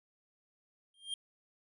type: tone with exponential growth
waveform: square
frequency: 3200 Hz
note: G7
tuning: 35 cents sharp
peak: -33 dBFS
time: 0.94-1.14 s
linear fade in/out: 2 ms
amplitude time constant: 43 ms
effects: resampled to 32000 Hz